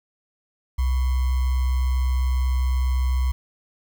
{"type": "tone with sample-and-hold", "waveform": "sine", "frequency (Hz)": 63.9, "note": "C2", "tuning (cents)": -40, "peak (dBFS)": -18, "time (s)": [0.78, 3.32], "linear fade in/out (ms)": 10, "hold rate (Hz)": 1050, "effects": []}